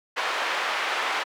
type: band-pass noise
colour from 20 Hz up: pink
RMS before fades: -27 dBFS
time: 0.16-1.24 s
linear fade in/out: 20 ms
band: 840 to 2700 Hz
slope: 12 dB/octave
effects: high-pass 300 Hz 12 dB/octave